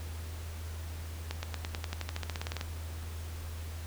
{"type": "accelerating click train", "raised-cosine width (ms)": 0.2, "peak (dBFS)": -18, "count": 18, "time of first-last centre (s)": [1.31, 2.611], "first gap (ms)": 120, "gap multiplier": 0.94, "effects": ["added 81 Hz sine -38 dBFS peak until 3.86 s", "pink hiss -49 dBFS RMS until 3.86 s"]}